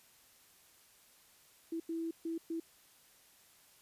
sine tone bursts at uneven times, 329.6 Hz, E4, in tune, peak -35 dBFS, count 4, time 1.72-1.8 / 1.89-2.11 / 2.25-2.38 / 2.5-2.6 s, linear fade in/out 5 ms, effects white hiss -64 dBFS RMS until 3.81 s + resampled to 32000 Hz

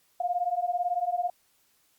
sine beating tone pair, 698.5 / 716.5 Hz, F5 / F5, 0 / +44 cents, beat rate 18 Hz, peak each -29 / -28 dBFS, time 0.2-1.3 s, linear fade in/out 5 ms, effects white hiss -67 dBFS RMS until 1.98 s + Opus 48 kbps

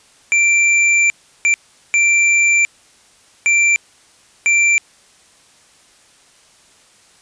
square tone bursts at uneven times, 2354 Hz, D7, 3 cents sharp, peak -11 dBFS, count 5, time 0.32-1.1 / 1.45-1.54 / 1.94-2.65 / 3.46-3.76 / 4.46-4.78 s, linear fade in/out 0 ms, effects white hiss -50 dBFS RMS until 7.21 s + resampled to 22050 Hz

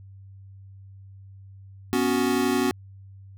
square chord, B suspended second, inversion none, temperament equal with one note detuned, 246.9 / 278.6 / 370 Hz, B3 / C#4 / F#4, 0 / +9 / 0 cents, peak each -26 dBFS, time 1.93-2.71 s, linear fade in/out 0 ms, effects added 97 Hz sine -43 dBFS peak until 3.37 s

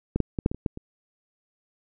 clicks, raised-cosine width 3 ms, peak -11 / -8 / -14 / -6 / -16 / -25 / -12 / -23 dBFS, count 8, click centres 0.16 / 0.203 / 0.388 / 0.461 / 0.515 / 0.546 / 0.662 / 0.774 s, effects none

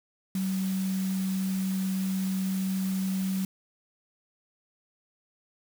sine tone in noise, 190 Hz, F#3, 46 cents sharp, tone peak -26 dBFS, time 0.35-3.45 s, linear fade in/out 2 ms, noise white, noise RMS -42 dBFS, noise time 0.35-3.45 s, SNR +13 dB, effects none

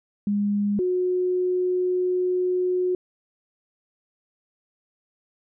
sine tone pair in turn, 204.3 / 364 Hz, G#3 / F#4, -28 / -28 cents, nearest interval minor seventh, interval 1000 cents, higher second, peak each -20 / -20 dBFS, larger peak neither, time 0.27-0.79 / 0.79-2.95 s, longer second, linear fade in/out 2 ms, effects none

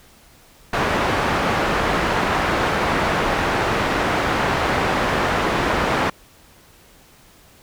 white low-pass noise, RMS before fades -20 dBFS, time 0.73-6.1 s, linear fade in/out 5 ms, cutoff 1400 Hz, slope 12 dB/octave, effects pink hiss -50 dBFS RMS until 7.62 s

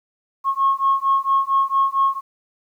sine beating tone pair, 1086 / 1090.4 Hz, C#6 / C#6, -36 / -29 cents, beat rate 4.4 Hz, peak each -18 dBFS, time 0.44-2.21 s, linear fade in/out 50 ms, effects tanh soft clip ceiling -8 dBFS + 9-bit

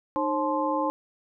sine tone cluster, 305.7 / 537 / 865 / 1045 Hz, D#4 / C5 / A5 / C6, -30 / +45 / -30 / -2 cents, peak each -29 dBFS, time 0.16-0.9 s, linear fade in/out 0 ms, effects none

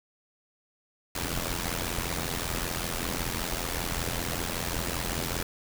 pink noise with amplitude modulation, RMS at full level -28 dBFS, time 1.15-5.43 s, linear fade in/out 5 ms, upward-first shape sine, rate 85.2 Hz, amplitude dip 80%, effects none

